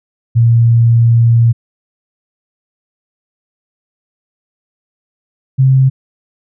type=tone pair in turn; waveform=sine; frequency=116.54 / 132.41 Hz; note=A#2 / C3; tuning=0 / +21 cents; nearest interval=major second; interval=221 cents; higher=second; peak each=-5 dBFS; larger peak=neither; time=0.35-1.53 / 5.58-5.9 s; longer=first; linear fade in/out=20 ms; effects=none